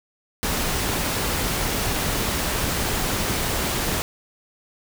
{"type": "noise", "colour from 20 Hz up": "pink", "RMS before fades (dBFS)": -24, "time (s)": [0.43, 4.02], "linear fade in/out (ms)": 0, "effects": []}